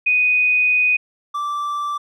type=tone pair in turn; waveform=sine / triangle; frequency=2489 / 1169.2 Hz; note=D#7 / D6; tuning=0 / -8 cents; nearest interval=octave + minor second; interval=1308 cents; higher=first; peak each=-13 / -19 dBFS; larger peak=first; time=0.06-0.97 / 1.34-1.98 s; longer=first; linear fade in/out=10 ms; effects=none